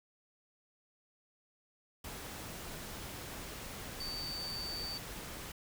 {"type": "tone in noise", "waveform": "sine", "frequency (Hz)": 4581, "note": "D8", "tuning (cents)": -44, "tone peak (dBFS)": -39, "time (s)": [4, 4.98], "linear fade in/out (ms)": 5, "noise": "pink", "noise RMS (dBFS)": -45, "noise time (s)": [2.04, 5.52], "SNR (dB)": 3, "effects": []}